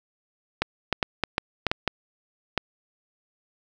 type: clicks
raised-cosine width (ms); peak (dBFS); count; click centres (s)
0.3; -6; 9; 0.62 / 0.927 / 1.028 / 1.237 / 1.381 / 1.667 / 1.715 / 1.877 / 2.577
effects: none